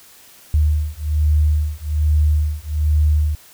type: beating tone pair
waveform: sine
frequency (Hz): 75.2 / 76.4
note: D2 / D#2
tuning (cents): +42 / -31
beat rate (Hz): 1.2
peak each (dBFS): -17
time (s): 0.54-3.35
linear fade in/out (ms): 0
effects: white hiss -46 dBFS RMS until 3.53 s